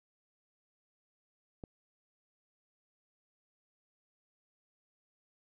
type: click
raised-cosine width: 2 ms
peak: -30 dBFS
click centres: 1.638 s
effects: none